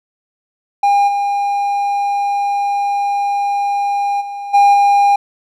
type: tone with level steps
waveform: triangle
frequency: 807 Hz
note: G#5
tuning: 50 cents flat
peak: -7 / -12 / -21 / -4 / -6 dBFS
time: 0.83-5.16 s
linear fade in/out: 5 ms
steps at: 1.07 / 4.2 / 4.53 / 4.73 s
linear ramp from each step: 20 ms
effects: none